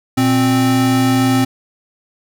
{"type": "tone pair together", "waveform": "square", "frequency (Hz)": [119.6, 261.6], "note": ["A#2", "C4"], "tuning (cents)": [45, 0], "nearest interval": "octave + major second", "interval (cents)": 1355, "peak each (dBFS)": [-18, -13], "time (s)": [0.17, 1.45], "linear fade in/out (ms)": 10, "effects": []}